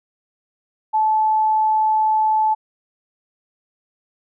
sine tone, 868 Hz, A5, 24 cents flat, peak -14 dBFS, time 0.93-2.55 s, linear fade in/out 20 ms, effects none

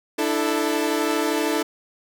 sawtooth chord, D suspended second, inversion none, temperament equal with one note detuned, 297.1 / 329.6 / 440 Hz, D4 / E4 / A4, +20 / 0 / 0 cents, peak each -21 dBFS, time 0.18-1.63 s, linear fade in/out 10 ms, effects none

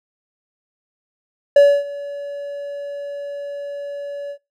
triangle tone with ADSR envelope, 570 Hz, C#5, 48 cents sharp, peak -3 dBFS, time 1.56-4.38 s, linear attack 5 ms, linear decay 270 ms, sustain -21 dB, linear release 75 ms, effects noise-tail reverb RT60 0.2 s tail -20 dB re dry

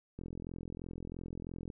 click train, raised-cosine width 3 ms, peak -30 dBFS, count 66, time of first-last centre 0.19-1.702 s, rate 43 Hz, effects none

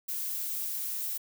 violet noise with high-pass filter sweep, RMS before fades -34 dBFS, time 0.08-1.18 s, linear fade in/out 10 ms, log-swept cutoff 1100 to 700 Hz, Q 1.2, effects none

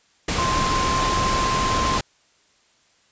sine tone in noise, 1046.5 Hz, C6, in tune, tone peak -21 dBFS, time 0.38-1.98 s, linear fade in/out 5 ms, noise pink, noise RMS -23 dBFS, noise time 0.28-2.01 s, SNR -1 dB, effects white hiss -60 dBFS RMS until 3.11 s + resampled to 16000 Hz

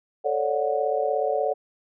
sine chord, D major seventh, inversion second, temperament just, 440.5 / 550.6 / 587.3 / 734.2 Hz, A4 / C#5 / D5 / F#5, +2 / -12 / 0 / -14 cents, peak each -27 dBFS, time 0.24-1.54 s, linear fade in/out 20 ms, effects none

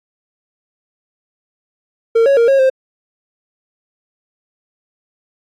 triangle tone with pitch steps, 457 / 554 / 466.3 / 544 / 526 Hz, A#4 / C#5 / A#4 / C#5 / C5, -34 / -1 / +1 / -33 / +9 cents, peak -6 dBFS, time 2.15-2.7 s, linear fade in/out 10 ms, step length 110 ms, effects AAC 64 kbps

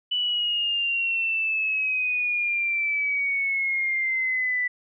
sine exponential sweep, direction down, 2976 to 1975.5 Hz, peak -22 dBFS, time 0.11-4.68 s, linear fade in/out 10 ms, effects none

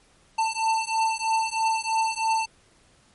square beating tone pair, 890 / 893.1 Hz, A5 / A5, +20 / +26 cents, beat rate 3.1 Hz, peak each -26 dBFS, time 0.38-2.46 s, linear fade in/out 10 ms, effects pink hiss -59 dBFS RMS until 3.14 s + MP3 48 kbps

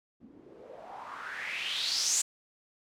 blue noise with low-pass filter sweep, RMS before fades -35 dBFS, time 0.2-2.22 s, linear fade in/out 10 ms, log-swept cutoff 230 to 7600 Hz, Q 5, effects none

